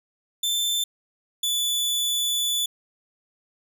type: tone pair in turn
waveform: sawtooth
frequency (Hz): 3545 / 3470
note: A7 / A7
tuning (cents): +12 / -25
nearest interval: unison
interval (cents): 37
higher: first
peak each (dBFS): -19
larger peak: neither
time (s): 0.43-0.84 / 1.43-2.66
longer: second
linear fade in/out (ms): 5
effects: none